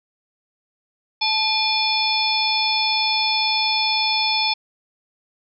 harmonic tone with a mistuned harmonic, 871 Hz, A5, 18 cents flat, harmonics 1 / 3 / 4 / 5 / 6, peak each -24 / -24 / -24 / -24 / -24 dBFS, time 1.21-4.54 s, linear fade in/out 10 ms, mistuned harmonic 3, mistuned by -130 cents, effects none

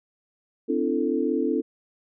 sine tone cluster, 256 / 292.1 / 337.6 / 442.2 Hz, C4 / D4 / E4 / A4, -38 / -9 / +41 / +9 cents, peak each -27 dBFS, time 0.68-1.62 s, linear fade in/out 20 ms, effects none

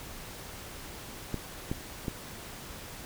clicks, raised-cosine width 3 ms, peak -18 dBFS, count 3, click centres 1.343 / 1.715 / 2.082 s, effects pink hiss -44 dBFS RMS until 3.05 s

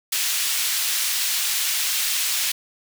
pink high-pass noise, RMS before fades -23 dBFS, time 0.12-2.52 s, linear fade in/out 5 ms, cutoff 2800 Hz, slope 12 dB/octave, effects none

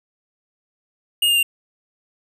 square tone with pitch steps, 2848 / 2815 / 2783 Hz, F7 / F7 / F7, +33 / +13 / -7 cents, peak -15 dBFS, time 1.22-1.43 s, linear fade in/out 5 ms, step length 70 ms, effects none

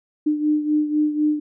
sine beating tone pair, 300.8 / 304.8 Hz, D4 / D#4, +42 / -36 cents, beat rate 4 Hz, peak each -18 / -24 dBFS, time 0.26-1.4 s, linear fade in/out 10 ms, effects none

